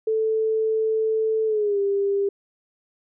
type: tone with pitch glide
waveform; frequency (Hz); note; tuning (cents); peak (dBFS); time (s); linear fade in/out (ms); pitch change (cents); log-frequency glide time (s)
sine; 440 to 398.8; A4 to G4; 0 to +30; -19; 0.07-2.29; 5; -170; 1.46-1.79
effects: none